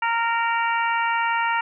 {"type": "harmonic tone", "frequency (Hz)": 462.7, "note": "A#4", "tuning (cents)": -13, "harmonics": [2, 3, 4, 5, 6], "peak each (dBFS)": [-22, -26, -28, -30, -32], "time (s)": [0.02, 1.61], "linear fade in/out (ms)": 5, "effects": []}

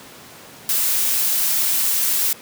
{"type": "noise", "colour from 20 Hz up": "blue", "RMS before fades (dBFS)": -19, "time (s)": [0.69, 2.33], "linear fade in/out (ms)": 2, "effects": ["pink hiss -41 dBFS RMS until 2.41 s", "high-pass 150 Hz 12 dB/octave"]}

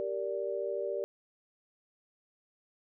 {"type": "chord", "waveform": "sine", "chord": "G minor", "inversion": "none", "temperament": "equal with one note detuned", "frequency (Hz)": [392, 466.2, 582.6], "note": ["G4", "Bb4", "D5"], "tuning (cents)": [0, 0, -14], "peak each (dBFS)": [-36, -37, -35], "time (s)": [0, 1.04], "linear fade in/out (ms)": 0, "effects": []}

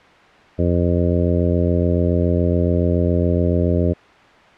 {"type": "harmonic tone", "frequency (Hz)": 87.1, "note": "F2", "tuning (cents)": -4, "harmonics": [1, 2, 3, 4, 5, 6, 7], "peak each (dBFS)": [-18, -21, -23, -24, -25, -26, -26], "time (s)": [0.58, 3.94], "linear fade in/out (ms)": 20, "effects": ["white hiss -46 dBFS RMS until 4.57 s", "low-pass 2000 Hz 12 dB/octave"]}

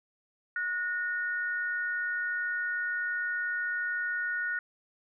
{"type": "tone pair together", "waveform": "sine", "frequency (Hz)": [1457, 1835.7], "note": ["F#6", "A#6"], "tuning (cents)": [-27, -27], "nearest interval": "major third", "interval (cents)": 400, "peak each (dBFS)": [-30, -35], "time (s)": [0.56, 4.59], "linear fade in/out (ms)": 2, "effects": []}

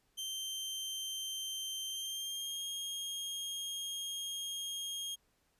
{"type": "tone with pitch glide", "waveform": "sawtooth", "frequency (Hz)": [3130, 3244], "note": ["G7", "G#7"], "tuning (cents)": [-3, -41], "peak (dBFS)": -35, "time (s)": [0.17, 5.16], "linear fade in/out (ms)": 20, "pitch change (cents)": 62, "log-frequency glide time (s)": [1.86, 2.63], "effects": ["pink hiss -75 dBFS RMS until 5.59 s", "resampled to 32000 Hz"]}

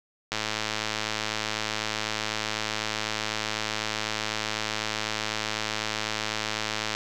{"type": "click train", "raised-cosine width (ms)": 0.2, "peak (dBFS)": -10, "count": 717, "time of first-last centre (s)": [0.32, 6.95], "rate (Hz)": 108, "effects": []}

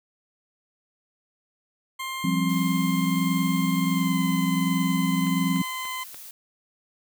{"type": "tone with pitch glide", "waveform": "20% pulse", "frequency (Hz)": [1056, 1028.9], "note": ["C6", "C6"], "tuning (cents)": [16, -29], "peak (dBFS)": -25, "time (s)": [1.99, 6.04], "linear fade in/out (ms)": 10, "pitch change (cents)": -45, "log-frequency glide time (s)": [3.91, 4.19]}
{"type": "chord", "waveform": "sine", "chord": "F suspended second", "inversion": "none", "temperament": "equal with one note detuned", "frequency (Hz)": [174.61, 196, 264.7], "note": ["F3", "G3", "C4"], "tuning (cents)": [0, 0, 20], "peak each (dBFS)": [-24, -27, -26], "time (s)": [2.24, 5.62], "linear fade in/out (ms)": 5}
{"type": "noise", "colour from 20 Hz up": "blue", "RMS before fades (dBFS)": -42, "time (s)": [2.49, 6.31], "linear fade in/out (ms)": 2}
{"type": "click train", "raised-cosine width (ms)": 0.3, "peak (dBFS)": -26, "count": 4, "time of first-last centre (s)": [5.27, 6.145], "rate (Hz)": 3.43}
{"effects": []}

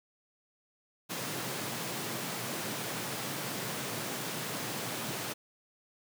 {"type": "high-pass noise", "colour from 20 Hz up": "pink", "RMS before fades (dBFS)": -37, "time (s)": [1.09, 5.34], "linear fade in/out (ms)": 20, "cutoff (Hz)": 110, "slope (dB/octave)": 96, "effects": []}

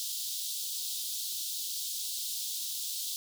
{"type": "high-pass noise", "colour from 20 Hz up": "pink", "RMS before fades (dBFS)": -36, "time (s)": [0, 3.16], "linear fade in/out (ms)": 0, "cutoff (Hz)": 3400, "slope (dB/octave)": 48, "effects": []}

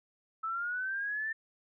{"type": "linear sweep", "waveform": "sine", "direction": "up", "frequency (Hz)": [1300, 1794], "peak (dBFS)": -32, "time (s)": [0.43, 1.33], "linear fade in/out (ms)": 10, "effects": []}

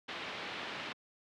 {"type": "low-pass noise", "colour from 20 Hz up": "white", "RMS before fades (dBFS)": -42, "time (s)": [0.08, 0.93], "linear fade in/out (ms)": 10, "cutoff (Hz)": 3400, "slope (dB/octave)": 24, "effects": ["high-pass 150 Hz 12 dB/octave"]}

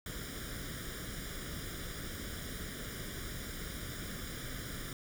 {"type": "noise with comb filter", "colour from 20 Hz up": "pink", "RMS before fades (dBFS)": -42, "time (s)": [0.06, 4.93], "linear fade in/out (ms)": 2, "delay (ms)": 0.57, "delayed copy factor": 0.8, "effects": []}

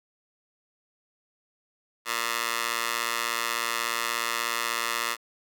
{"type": "tone with high-pass filter", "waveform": "15% pulse", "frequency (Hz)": 116.54, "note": "A#2", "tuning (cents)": 0, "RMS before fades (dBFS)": -29, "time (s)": [2.05, 5.17], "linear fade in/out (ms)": 50, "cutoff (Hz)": 1300, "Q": 0.95, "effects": []}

